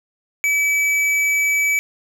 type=tone with hard clipping; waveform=triangle; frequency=2295 Hz; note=D7; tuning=40 cents flat; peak=-17 dBFS; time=0.44-1.79 s; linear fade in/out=0 ms; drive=14 dB; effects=none